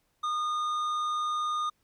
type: tone with tanh clipping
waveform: sine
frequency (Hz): 1223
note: D#6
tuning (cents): -30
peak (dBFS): -29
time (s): 0.23-1.7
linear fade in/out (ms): 10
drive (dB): 9
effects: pink hiss -73 dBFS RMS until 1.83 s